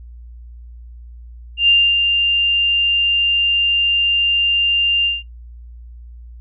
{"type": "tone with ADSR envelope", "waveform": "sine", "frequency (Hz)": 2794, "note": "F7", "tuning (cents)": 0, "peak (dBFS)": -7, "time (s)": [1.57, 5.23], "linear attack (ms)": 110, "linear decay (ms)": 270, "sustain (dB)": -5, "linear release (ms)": 180, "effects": ["noise-tail reverb RT60 0.1 s tail -18 dB re dry", "added 59 Hz sine -34 dBFS peak until 6.4 s"]}